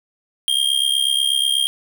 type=tone with amplitude modulation; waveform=square; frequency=3214 Hz; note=G7; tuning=43 cents sharp; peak=-13 dBFS; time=0.48-1.67 s; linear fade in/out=0 ms; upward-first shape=sine; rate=68.2 Hz; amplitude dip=80%; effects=none